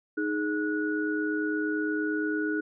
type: tone cluster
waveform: sine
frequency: 310 / 418.7 / 1464 Hz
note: D#4 / G#4 / F#6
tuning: -6 / +14 / -19 cents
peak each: -28 / -33 / -32 dBFS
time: 0.17-2.61 s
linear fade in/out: 10 ms
effects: none